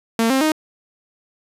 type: tone with pitch steps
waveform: sawtooth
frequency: 227.5 / 265.9 / 310.8 Hz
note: A#3 / C4 / D#4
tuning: -42 / +28 / -2 cents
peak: -11 dBFS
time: 0.19-0.52 s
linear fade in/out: 2 ms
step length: 110 ms
effects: resampled to 32000 Hz